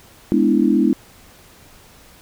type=chord; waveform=sine; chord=E dominant seventh; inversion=first; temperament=equal; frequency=207.7 / 246.9 / 293.7 / 329.6 Hz; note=G#3 / B3 / D4 / E4; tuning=0 / 0 / 0 / 0 cents; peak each=-18 dBFS; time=0.32-0.93 s; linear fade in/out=0 ms; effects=pink hiss -47 dBFS RMS until 2.21 s